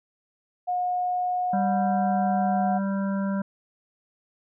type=tone with pitch glide; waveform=sine; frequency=721 to 731.1 Hz; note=F#5 to F#5; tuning=-45 to -21 cents; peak=-23 dBFS; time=0.67-2.79 s; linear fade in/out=20 ms; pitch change=+24 cents; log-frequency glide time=0.77-2.47 s
type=harmonic tone; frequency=196 Hz; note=G3; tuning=in tune; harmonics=1 / 3 / 5 / 7 / 8; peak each=-24 / -34 / -38 / -41 / -42 dBFS; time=1.53-3.42 s; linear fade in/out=5 ms
effects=none